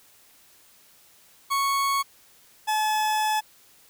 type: tone pair in turn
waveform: 40% pulse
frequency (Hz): 1107 / 859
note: C#6 / A5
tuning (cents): -3 / -42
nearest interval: major third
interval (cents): 439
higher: first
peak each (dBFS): -21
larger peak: neither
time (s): 1.5-2.03 / 2.67-3.41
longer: second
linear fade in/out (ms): 20
effects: white hiss -56 dBFS RMS until 3.89 s